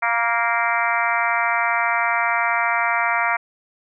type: harmonic tone with a mistuned harmonic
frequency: 232.5 Hz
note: A#3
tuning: 4 cents flat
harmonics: 3 / 4 / 5 / 6 / 7 / 8 / 9 / 10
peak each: -25 / -24 / -26 / -24 / -30 / -27 / -26 / -27 dBFS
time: 0.02-3.37 s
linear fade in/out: 10 ms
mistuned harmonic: 4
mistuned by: +26 cents
effects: none